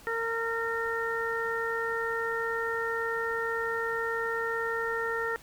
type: harmonic tone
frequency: 458.1 Hz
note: A#4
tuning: 30 cents flat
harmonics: 1 / 2 / 3 / 4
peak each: -32 / -38 / -34 / -33 dBFS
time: 0.07-5.36 s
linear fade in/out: 0 ms
effects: pink hiss -53 dBFS RMS until 5.42 s